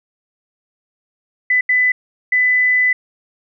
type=tone bursts at uneven times; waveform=sine; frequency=2000 Hz; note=B6; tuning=21 cents sharp; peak=-11 dBFS; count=3; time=1.5-1.61 / 1.69-1.92 / 2.32-2.93 s; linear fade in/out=5 ms; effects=none